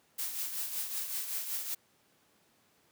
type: noise with tremolo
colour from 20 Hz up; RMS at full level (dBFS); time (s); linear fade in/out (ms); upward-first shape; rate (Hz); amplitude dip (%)
blue; -34; 0.18-1.75; 10; triangle; 5.3; 60
effects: pink hiss -68 dBFS RMS until 2.91 s + high-pass 150 Hz 12 dB/octave